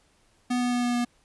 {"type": "tone with pitch steps", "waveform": "square", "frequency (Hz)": [246.9, 245.5, 244.1, 242.7, 241.3], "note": ["B3", "B3", "B3", "B3", "B3"], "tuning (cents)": [0, -10, -20, -30, -40], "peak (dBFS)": -24, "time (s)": [0.5, 1.05], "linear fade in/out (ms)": 10, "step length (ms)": 110, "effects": ["pink hiss -64 dBFS RMS until 1.24 s", "resampled to 24000 Hz"]}